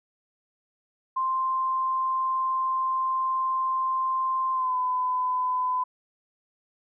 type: tone with pitch glide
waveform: sine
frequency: 1046.5 to 1008.5 Hz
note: C6 to B5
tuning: 0 to +36 cents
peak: -23 dBFS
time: 1.16-5.84 s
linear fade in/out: 10 ms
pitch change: -64 cents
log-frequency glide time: 4.53-4.76 s
effects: none